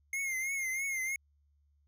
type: tone with vibrato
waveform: square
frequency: 2130 Hz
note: C7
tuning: 30 cents sharp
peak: -33 dBFS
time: 0.13-1.16 s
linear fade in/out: 2 ms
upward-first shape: triangle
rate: 3.1 Hz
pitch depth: 78 cents each way
effects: added 72 Hz sine -67 dBFS peak until 1.87 s